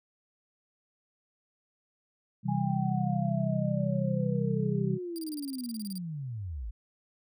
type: chord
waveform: sine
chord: C major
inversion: none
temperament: just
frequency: 130.81 / 163.52 / 196.22 Hz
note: C3 / E3 / G3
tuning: 0 / -14 / +2 cents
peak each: -31 dBFS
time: 2.43-4.99 s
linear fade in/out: 50 ms
type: linear sweep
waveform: sine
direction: down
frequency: 830 to 46.58 Hz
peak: -34 dBFS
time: 2.48-6.71 s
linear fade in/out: 10 ms
type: tone bursts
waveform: 15% pulse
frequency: 4767 Hz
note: D8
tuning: 25 cents sharp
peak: -34 dBFS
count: 16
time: 5.16-5.979 s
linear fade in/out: 0 ms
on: 24 ms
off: 29 ms
effects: none